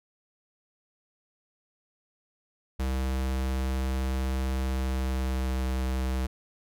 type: tone with pitch glide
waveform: square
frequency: 65.41 to 64.66 Hz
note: C2 to C2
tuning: 0 to -20 cents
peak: -27 dBFS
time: 2.79-6.27 s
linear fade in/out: 10 ms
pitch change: -20 cents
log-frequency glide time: 4.63-5.65 s
effects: none